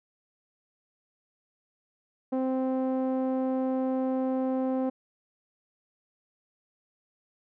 sawtooth tone with low-pass filter, 260.6 Hz, C4, 7 cents flat, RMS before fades -28 dBFS, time 2.32-4.9 s, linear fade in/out 10 ms, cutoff 640 Hz, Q 1.3, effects none

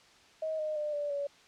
sine tone with pitch steps, 632 / 615.4 / 599.3 / 583.6 / 568.3 Hz, D#5 / D#5 / D5 / D5 / C#5, +27 / -19 / +35 / -11 / +43 cents, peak -31 dBFS, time 0.42-1.27 s, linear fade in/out 5 ms, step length 170 ms, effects white hiss -59 dBFS RMS until 1.47 s + low-pass 5000 Hz 12 dB/octave

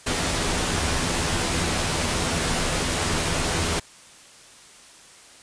pink noise with comb filter, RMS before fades -24 dBFS, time 0.06-3.8 s, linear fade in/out 10 ms, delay 12 ms, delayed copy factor +0.5, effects white hiss -48 dBFS RMS until 5.42 s + resampled to 22050 Hz

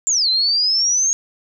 sine exponential two-way sweep, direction down then up, 7460 to 4025 to 6610 Hz, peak -14 dBFS, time 0.07-1.13 s, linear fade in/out 0 ms, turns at 0.29 s, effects none

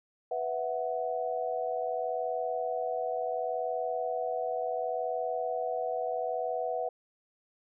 sine chord, B suspended fourth, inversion none, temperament equal, 493.9 / 659.3 / 740 Hz, B4 / E5 / F#5, 0 / 0 / 0 cents, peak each -34 dBFS, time 0.31-6.89 s, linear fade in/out 5 ms, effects none

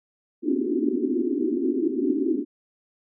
pink band-pass noise, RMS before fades -24 dBFS, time 0.42-2.45 s, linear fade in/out 50 ms, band 240 to 390 Hz, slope 96 dB/octave, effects none

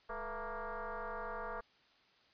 sine tone with frequency modulation, 255 Hz, C4, 44 cents flat, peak -39 dBFS, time 0.09-1.61 s, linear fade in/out 10 ms, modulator 231 Hz, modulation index 5.5, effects white hiss -68 dBFS RMS until 2.33 s + resampled to 11025 Hz

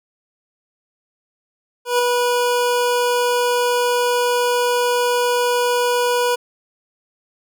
25% pulse tone with ADSR envelope, 487.8 Hz, B4, 21 cents flat, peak -9 dBFS, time 1.85-6.36 s, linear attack 140 ms, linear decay 4 ms, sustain -3 dB, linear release 15 ms, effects none

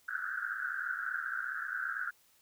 pink band-pass noise, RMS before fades -37 dBFS, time 0.08-2.11 s, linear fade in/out 10 ms, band 1400 to 1600 Hz, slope 96 dB/octave, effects white hiss -67 dBFS RMS until 2.41 s

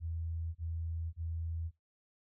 sine tone bursts, 82.41 Hz, E2, in tune, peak -35 dBFS, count 3, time 0-1.712 s, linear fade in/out 50 ms, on 550 ms, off 31 ms, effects noise-tail reverb RT60 0.2 s tail -21 dB re dry

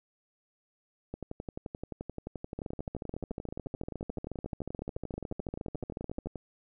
two click trains, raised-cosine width 2 ms, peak -23 / -24 dBFS, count 52 / 61, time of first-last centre 2.59-6.259 / 1.14-6.357 s, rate 13.9 / 11.5 Hz, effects none

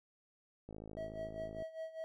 click train, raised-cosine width 2 ms, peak -35 dBFS, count 51, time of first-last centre 0.69-1.623 s, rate 53.6 Hz
triangle tone with tremolo, 644 Hz, E5, 41 cents flat, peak -37 dBFS, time 0.97-2.04 s, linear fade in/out 0 ms, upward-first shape sine, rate 5 Hz, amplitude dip 80%
effects none

